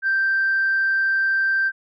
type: tone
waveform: sine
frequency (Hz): 1568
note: G6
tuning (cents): 0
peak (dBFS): -16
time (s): 0.02-1.72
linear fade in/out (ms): 50
effects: tanh soft clip ceiling -13 dBFS